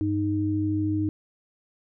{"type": "tone pair together", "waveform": "sine", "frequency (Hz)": [98.8, 309.6], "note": ["G2", "D#4"], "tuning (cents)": [14, -9], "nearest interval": "octave + minor sixth", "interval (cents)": 1977, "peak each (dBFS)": [-27, -24], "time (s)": [0.01, 1.09], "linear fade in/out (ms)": 0, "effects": []}